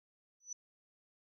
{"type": "tone with exponential growth", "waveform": "sine", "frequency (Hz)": 5960, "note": "F#8", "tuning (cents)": 12, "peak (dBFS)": -37, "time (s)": [0.4, 0.53], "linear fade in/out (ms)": 5, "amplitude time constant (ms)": 28, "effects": []}